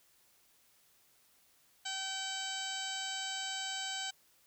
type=harmonic tone with a mistuned harmonic; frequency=769 Hz; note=G5; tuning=33 cents flat; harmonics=1 / 2 / 3 / 4 / 5 / 6 / 7 / 8 / 9 / 10; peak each=-45 / -44 / -50 / -41 / -46 / -47 / -53 / -50 / -53 / -45 dBFS; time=1.85-4.11 s; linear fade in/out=10 ms; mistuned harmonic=5; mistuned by=+18 cents; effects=white hiss -68 dBFS RMS until 4.46 s